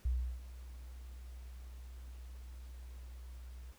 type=tone with ADSR envelope; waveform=sine; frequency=61.74 Hz; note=B1; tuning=in tune; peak=-29 dBFS; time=0.05-3.73 s; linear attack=6 ms; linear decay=340 ms; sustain=-17 dB; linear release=24 ms; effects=pink hiss -64 dBFS RMS until 3.78 s